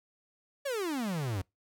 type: exponential sweep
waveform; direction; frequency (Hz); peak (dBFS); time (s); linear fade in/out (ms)
45% pulse; down; 585 to 88; -31; 0.65-1.42; 10
effects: noise-tail reverb RT60 0.2 s tail -26 dB re dry